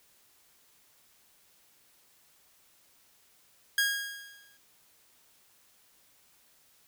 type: tone with exponential decay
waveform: sawtooth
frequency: 1635 Hz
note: G#6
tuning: 28 cents flat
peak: -19 dBFS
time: 3.78-4.57 s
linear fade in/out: 2 ms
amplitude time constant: 170 ms
effects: white hiss -64 dBFS RMS until 6.87 s